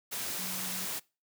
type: tone in noise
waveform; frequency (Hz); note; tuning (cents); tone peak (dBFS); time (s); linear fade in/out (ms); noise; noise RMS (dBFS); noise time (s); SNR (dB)
sine; 185; F#3; 0; -43; 0.38-0.86; 20; white; -36; 0.11-1; -10
effects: noise-tail reverb RT60 0.3 s tail -23 dB re dry + high-pass 100 Hz 12 dB/octave